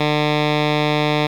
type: tone with low-pass filter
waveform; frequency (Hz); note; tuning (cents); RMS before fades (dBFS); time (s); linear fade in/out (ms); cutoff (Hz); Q
10% pulse; 150; D3; +37; -18; 0-1.27; 5; 3500; 2.2
effects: 7-bit